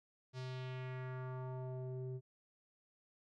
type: tone with low-pass filter sweep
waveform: square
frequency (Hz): 128.6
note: C3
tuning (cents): -30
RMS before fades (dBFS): -44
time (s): 0.33-2.21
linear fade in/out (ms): 50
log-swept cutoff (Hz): 5300 to 320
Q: 1.8
effects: none